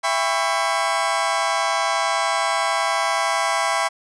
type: chord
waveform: 30% pulse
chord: C# half-diminished seventh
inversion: first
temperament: just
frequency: 665.2 / 798.3 / 997.9 / 1108.7 Hz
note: E5 / G5 / B5 / C#6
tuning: +16 / +31 / +18 / 0 cents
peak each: -22 dBFS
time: 0.03-3.89 s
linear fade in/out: 20 ms
effects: resampled to 22050 Hz